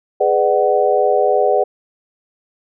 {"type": "chord", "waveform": "sine", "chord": "G# half-diminished seventh", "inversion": "none", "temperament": "just", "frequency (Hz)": [415.3, 498.4, 598, 747.5], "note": ["G#4", "B4", "D5", "F#5"], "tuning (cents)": [0, 16, 31, 17], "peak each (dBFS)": -17, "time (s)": [0.2, 1.64], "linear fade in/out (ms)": 10, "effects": []}